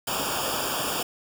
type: noise with comb filter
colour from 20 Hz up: pink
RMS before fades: -28 dBFS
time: 0.07-1.03 s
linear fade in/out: 5 ms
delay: 0.49 ms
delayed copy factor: -1
effects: none